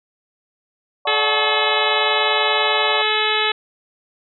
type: chord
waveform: sine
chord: D major seventh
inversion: none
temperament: equal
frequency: 587.3 / 740 / 880 / 1108.7 Hz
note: D5 / F#5 / A5 / C#6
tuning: 0 / 0 / 0 / 0 cents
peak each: -26 / -28 / -30 / -27 dBFS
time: 1.05-3.02 s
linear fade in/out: 5 ms
type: harmonic tone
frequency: 429.8 Hz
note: A4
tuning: 41 cents flat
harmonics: 1 / 2 / 3 / 4 / 5 / 6 / 7 / 8 / 9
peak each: -25 / -25 / -25 / -25 / -25 / -25 / -25 / -25 / -25 dBFS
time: 1.07-3.52 s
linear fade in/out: 5 ms
effects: none